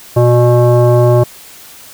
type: tone with frequency modulation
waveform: sine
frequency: 120.8 Hz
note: B2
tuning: 38 cents flat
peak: -5 dBFS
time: 0.16-1.24 s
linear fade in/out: 10 ms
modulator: 485 Hz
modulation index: 1.1
effects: white hiss -36 dBFS RMS until 1.93 s